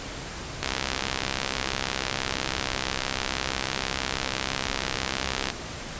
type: click train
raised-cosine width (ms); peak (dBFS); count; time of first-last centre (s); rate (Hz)
0.2; -8; 323; 0.63-5.501; 66.1
effects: pink hiss -36 dBFS RMS until 5.99 s + resampled to 16000 Hz